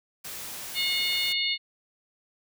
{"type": "noise", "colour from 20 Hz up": "white", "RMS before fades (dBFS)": -38, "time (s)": [0.24, 1.33], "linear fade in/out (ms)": 10}
{"type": "harmonic tone", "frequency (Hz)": 722, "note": "F#5", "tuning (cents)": -43, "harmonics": [3, 4, 5, 6], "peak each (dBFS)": [-30, -30, -30, -30], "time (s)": [0.74, 1.58], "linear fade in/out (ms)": 50}
{"effects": []}